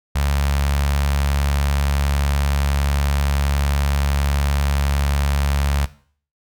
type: tone with notch filter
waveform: sawtooth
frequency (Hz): 70.7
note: C#2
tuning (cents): +35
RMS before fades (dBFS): -19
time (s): 0.15-5.86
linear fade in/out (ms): 10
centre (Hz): 330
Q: 0.61
effects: noise-tail reverb RT60 0.5 s tail -17 dB re dry